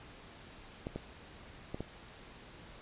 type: clicks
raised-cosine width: 2 ms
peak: -24 dBFS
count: 4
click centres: 0.869 / 0.96 / 1.745 / 1.806 s
effects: pink hiss -53 dBFS RMS until 2.81 s + resampled to 8000 Hz